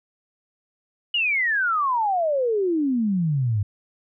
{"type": "exponential sweep", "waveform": "sine", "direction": "down", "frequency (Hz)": [2943, 97.7], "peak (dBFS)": -19, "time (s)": [1.14, 3.63], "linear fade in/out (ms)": 5, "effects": []}